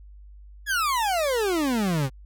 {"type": "exponential sweep", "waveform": "40% pulse", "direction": "down", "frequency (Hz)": [1728, 125.2], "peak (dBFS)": -21, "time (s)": [0.66, 2.1], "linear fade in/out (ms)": 50, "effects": ["added 50 Hz sine -43 dBFS peak until 2.25 s"]}